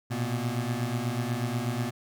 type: beating tone pair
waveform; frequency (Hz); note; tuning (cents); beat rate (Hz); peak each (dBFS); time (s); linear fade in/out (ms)
25% pulse; 116.54 / 124.74; A#2 / B2; 0 / +18; 8.2; -27; 0.1-1.91; 20
effects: none